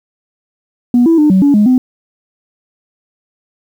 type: tone with pitch steps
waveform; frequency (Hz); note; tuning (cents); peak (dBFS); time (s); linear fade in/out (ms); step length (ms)
sine; 243.4 / 329.9 / 300.5 / 189.2 / 284.6 / 208.8 / 254.5; B3 / E4 / D4 / F#3 / C#4 / G#3 / C4; -25 / +1 / +40 / +39 / +46 / +10 / -48; -4; 0.94-1.78; 2; 120
effects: tanh soft clip ceiling -2 dBFS + 7-bit